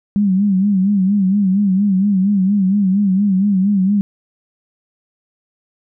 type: tone with vibrato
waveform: sine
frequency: 196 Hz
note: G3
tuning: in tune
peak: -11 dBFS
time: 0.16-4.01 s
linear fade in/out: 0 ms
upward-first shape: sine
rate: 4.3 Hz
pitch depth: 100 cents each way
effects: none